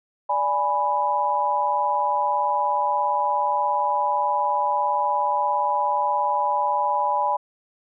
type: chord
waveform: sine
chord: G# diminished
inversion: second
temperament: equal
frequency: 587.3 / 830.6 / 987.8 Hz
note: D5 / G#5 / B5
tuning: 0 / 0 / 0 cents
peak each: -28 / -23 / -22 dBFS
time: 0.29-7.37 s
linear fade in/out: 10 ms
effects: none